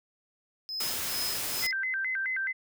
triangle tone with tremolo, 5100 Hz, D#8, 42 cents sharp, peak -30 dBFS, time 0.69-1.71 s, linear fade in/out 0 ms, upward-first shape sine, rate 2.3 Hz, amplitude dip 90%
white noise, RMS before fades -33 dBFS, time 0.8-1.67 s, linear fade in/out 5 ms
sine tone with vibrato, 1789 Hz, A6, 28 cents sharp, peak -28 dBFS, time 1.62-2.53 s, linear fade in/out 20 ms, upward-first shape square, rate 4.7 Hz, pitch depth 230 cents each way
effects none

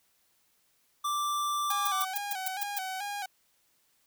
square tone, 1174.7 Hz, D6, in tune, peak -29 dBFS, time 1.04-2.05 s, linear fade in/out 10 ms
violet noise bursts, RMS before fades -31 dBFS, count 8, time 1.7-2.786 s, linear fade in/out 5 ms, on 22 ms, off 130 ms
sawtooth tone with vibrato, 784 Hz, G5, in tune, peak -30 dBFS, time 1.7-3.26 s, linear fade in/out 5 ms, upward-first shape square, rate 2.3 Hz, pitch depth 67 cents each way
effects white hiss -70 dBFS RMS until 4.06 s

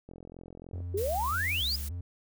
click train, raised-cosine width 2 ms, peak -33 dBFS, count 32, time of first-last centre 0.09-0.804 s, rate 43.4 Hz
triangle tone with vibrato, 79.1 Hz, D#2, 29 cents sharp, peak -32 dBFS, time 0.73-2.01 s, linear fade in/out 5 ms, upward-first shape square, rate 1.7 Hz, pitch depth 180 cents each way
sine exponential sweep, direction up, 370 to 5140 Hz, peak -28 dBFS, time 0.94-1.76 s, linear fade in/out 5 ms
blue noise, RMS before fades -41 dBFS, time 0.97-1.89 s, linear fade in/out 10 ms
effects none

